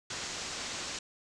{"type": "low-pass noise", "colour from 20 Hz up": "white", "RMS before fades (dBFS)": -39, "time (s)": [0.1, 0.99], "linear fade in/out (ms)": 5, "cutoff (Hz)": 7500, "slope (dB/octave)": 48, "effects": []}